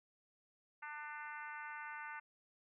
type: harmonic tone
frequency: 298.5 Hz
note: D4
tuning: 28 cents sharp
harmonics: 3 / 4 / 5 / 6 / 7 / 8 / 9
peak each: -50 / -53 / -49 / -54 / -53 / -62 / -61 dBFS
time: 0.82-2.2 s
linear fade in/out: 10 ms
effects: none